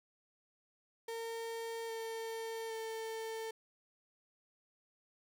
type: tone with pitch steps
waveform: 35% pulse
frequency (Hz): 457.1 / 451.8 / 446.7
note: A#4 / A4 / A4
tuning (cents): -34 / +46 / +26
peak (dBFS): -38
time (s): 1.08-3.51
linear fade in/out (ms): 5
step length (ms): 810
effects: none